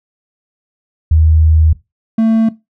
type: tone pair in turn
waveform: sine / triangle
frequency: 79.1 / 223.7 Hz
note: D#2 / A3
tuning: +29 / +29 cents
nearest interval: octave + tritone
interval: 1800 cents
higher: second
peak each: -6 dBFS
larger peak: neither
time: 1.11-1.73 / 2.18-2.49 s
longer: first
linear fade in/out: 5 ms
effects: noise-tail reverb RT60 0.2 s tail -17 dB re dry